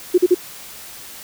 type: tone bursts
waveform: sine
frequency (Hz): 360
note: F#4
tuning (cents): -47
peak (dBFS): -8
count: 3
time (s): 0.14-0.347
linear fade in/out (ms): 10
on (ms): 41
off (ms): 42
effects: white hiss -37 dBFS RMS until 1.23 s